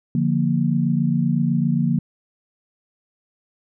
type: chord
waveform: sine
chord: Bb major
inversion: first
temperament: equal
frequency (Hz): 146.83 / 174.61 / 233.1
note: D3 / F3 / Bb3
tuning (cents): 0 / 0 / 0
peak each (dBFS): -21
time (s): 0.15-1.99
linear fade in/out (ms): 2
effects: none